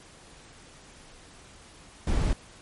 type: noise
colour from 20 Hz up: brown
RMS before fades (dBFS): -24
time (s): 2.07-2.33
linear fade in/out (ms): 2
effects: pink hiss -51 dBFS RMS until 2.61 s + MP3 48 kbps